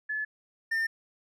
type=tone pair in turn; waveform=sine / triangle; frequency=1722 / 1805.5 Hz; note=A6 / A6; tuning=-38 / +44 cents; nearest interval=minor second; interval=82 cents; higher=second; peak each=-29 / -24 dBFS; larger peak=second; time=0.09-0.25 / 0.71-0.87 s; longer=neither; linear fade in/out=10 ms; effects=none